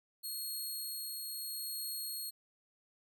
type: tone with tremolo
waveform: 10% pulse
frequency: 4292 Hz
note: C8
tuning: 43 cents sharp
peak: -31 dBFS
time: 0.23-2.31 s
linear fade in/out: 20 ms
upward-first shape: triangle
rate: 0.76 Hz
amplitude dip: 25%
effects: none